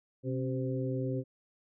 harmonic tone with a mistuned harmonic, 129 Hz, C3, 24 cents flat, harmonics 1 / 2 / 3 / 4, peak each -33 / -36 / -38 / -39 dBFS, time 0.23-1.24 s, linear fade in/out 50 ms, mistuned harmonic 2, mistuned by +67 cents, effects none

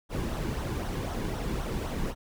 brown noise with flanger, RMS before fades -32 dBFS, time 0.09-2.15 s, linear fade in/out 50 ms, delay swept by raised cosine 0.41 to 1.61 ms, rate 3.9 Hz, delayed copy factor -0.5, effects none

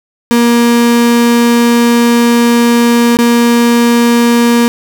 35% pulse tone with dropouts, 236.5 Hz, A#3, 25 cents sharp, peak -4 dBFS, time 0.31-4.68 s, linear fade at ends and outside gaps 0 ms, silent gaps 3.17-3.188 s, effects none

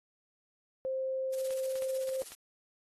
sine tone, 526 Hz, C5, 9 cents sharp, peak -31 dBFS, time 0.85-2.22 s, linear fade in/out 0 ms
blue noise with tremolo, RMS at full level -43 dBFS, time 1.32-2.35 s, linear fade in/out 20 ms, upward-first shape square, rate 16 Hz, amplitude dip 60%
clicks, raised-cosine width 0.2 ms, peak -30 dBFS, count 5, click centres 1.507 / 1.756 / 1.822 / 2.091 / 2.32 s
effects AAC 32 kbps

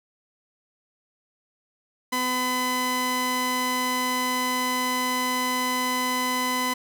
sawtooth tone pair together, 252 / 1008 Hz, B3 / B5, +35 / +35 cents, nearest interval 2 octaves, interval 2400 cents, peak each -25 / -20 dBFS, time 2.12-6.74 s, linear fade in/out 10 ms, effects none

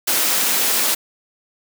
white high-pass noise, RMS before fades -18 dBFS, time 0.07-0.95 s, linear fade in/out 10 ms, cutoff 210 Hz, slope 24 dB/octave, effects none

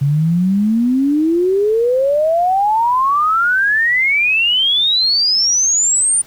sine exponential sweep, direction up, 136.9 to 9280 Hz, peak -11 dBFS, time 0.01-6.22 s, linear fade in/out 10 ms, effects pink hiss -44 dBFS RMS until 6.26 s

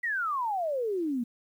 sine exponential sweep, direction down, 1982 to 227.8 Hz, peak -27 dBFS, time 0.03-1.24 s, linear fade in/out 10 ms, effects 10-bit

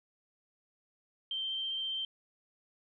sine tone with vibrato, 3136 Hz, G7, in tune, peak -33 dBFS, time 1.31-2.05 s, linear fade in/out 2 ms, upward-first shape square, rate 15 Hz, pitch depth 8 cents each way, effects none

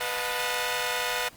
10% pulse chord, B dominant seventh, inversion none, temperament equal with one note detuned, 493.9 / 622.3 / 721.4 / 880 Hz, B4 / D#5 / F#5 / A5, 0 / 0 / -44 / 0 cents, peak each -22 / -26 / -24 / -26 dBFS, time 0-1.29 s, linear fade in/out 10 ms, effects pink hiss -52 dBFS RMS until 1.36 s + Opus 24 kbps

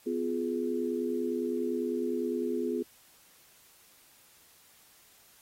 sine chord, F diminished, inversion second, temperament just, 251.4 / 349.2 / 419.1 Hz, Cb4 / F4 / Ab4, +31 / 0 / +16 cents, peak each -33 dBFS, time 0.06-2.83 s, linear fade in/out 10 ms, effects white hiss -60 dBFS RMS until 5.41 s + AAC 48 kbps

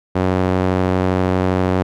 sawtooth tone with band-pass filter, 92.5 Hz, F#2, in tune, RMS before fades -17 dBFS, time 0.15-1.83 s, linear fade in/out 10 ms, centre 490 Hz, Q 0.55, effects none

